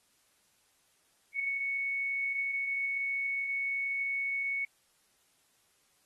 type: tone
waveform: sine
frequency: 2217 Hz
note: C#7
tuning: in tune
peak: -30 dBFS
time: 1.35-4.65 s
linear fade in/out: 5 ms
effects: white hiss -70 dBFS RMS until 6.05 s + AAC 32 kbps